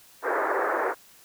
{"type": "band-pass noise", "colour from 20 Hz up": "pink", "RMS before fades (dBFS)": -26, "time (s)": [0.22, 0.95], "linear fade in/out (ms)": 50, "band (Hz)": [350, 1800], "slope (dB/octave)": 48, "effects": ["white hiss -54 dBFS RMS until 1.24 s"]}